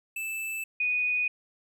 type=tone pair in turn; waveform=square / sine; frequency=2637 / 2478 Hz; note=E7 / D#7; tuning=0 / -8 cents; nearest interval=minor second; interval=108 cents; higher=first; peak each=-32 / -24 dBFS; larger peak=second; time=0.16-0.64 / 0.8-1.28 s; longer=neither; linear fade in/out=5 ms; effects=none